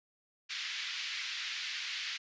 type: band-pass noise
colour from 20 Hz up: pink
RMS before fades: -39 dBFS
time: 0.49-2.18 s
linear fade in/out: 20 ms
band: 1900 to 5000 Hz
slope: 24 dB/octave
effects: resampled to 16000 Hz